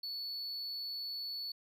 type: tone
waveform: triangle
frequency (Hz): 4435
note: C#8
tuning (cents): 0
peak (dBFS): -37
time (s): 0.03-1.52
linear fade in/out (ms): 5
effects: none